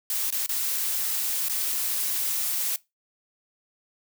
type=noise with dropouts; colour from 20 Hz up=blue; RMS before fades=-27 dBFS; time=0.1-2.76 s; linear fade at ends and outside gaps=1 ms; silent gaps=0.304-0.324 / 0.462-0.492 / 1.485-1.496 s; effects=noise-tail reverb RT60 0.2 s tail -20 dB re dry